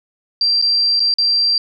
sine tone with dropouts, 4716 Hz, D8, 6 cents sharp, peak -12 dBFS, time 0.41-1.58 s, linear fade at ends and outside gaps 2 ms, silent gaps 0.616-0.623 / 0.996-1.002 / 1.14-1.184 s, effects none

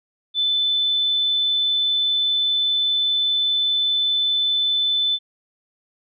sine tone, 3515 Hz, A7, 2 cents flat, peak -17 dBFS, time 0.34-5.19 s, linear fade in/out 50 ms, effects none

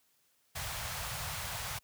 pink band-stop noise, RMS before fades -38 dBFS, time 0.55-1.79 s, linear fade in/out 10 ms, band 140 to 640 Hz, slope 24 dB/octave, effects white hiss -72 dBFS RMS until 1.83 s + high-pass 60 Hz 12 dB/octave

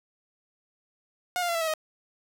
sawtooth tone with pitch steps, 720 / 700.3 / 681.2 / 662.5 / 644.4 / 626.8 Hz, F#5 / F5 / F5 / E5 / E5 / D#5, -47 / +5 / -43 / +9 / -39 / +13 cents, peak -22 dBFS, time 1.36-1.738 s, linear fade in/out 0 ms, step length 63 ms, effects none

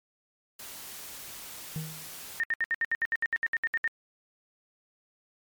white noise, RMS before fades -43 dBFS, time 0.59-2.4 s, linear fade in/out 5 ms
triangle tone with exponential decay, 157.3 Hz, D#3, 19 cents sharp, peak -27 dBFS, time 1.76-2.2 s, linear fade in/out 0 ms, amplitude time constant 94 ms
sine tone bursts, 1831 Hz, A#6, 32 cents flat, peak -24 dBFS, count 15, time 2.4-3.877 s, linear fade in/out 0 ms, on 35 ms, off 68 ms
effects MP3 96 kbps

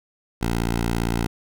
10% pulse tone, 57.6 Hz, A#1, 20 cents flat, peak -13 dBFS, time 0.41-1.27 s, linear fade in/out 10 ms, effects none

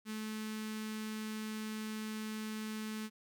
sawtooth tone with notch filter, 216.6 Hz, A3, 27 cents flat, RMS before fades -41 dBFS, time 0.05-3.1 s, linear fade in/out 50 ms, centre 630 Hz, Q 0.6, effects none

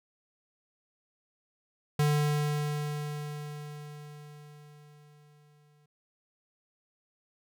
square tone with exponential decay, 148.3 Hz, D3, 17 cents sharp, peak -23 dBFS, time 1.99-5.86 s, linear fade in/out 5 ms, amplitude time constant 840 ms, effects none

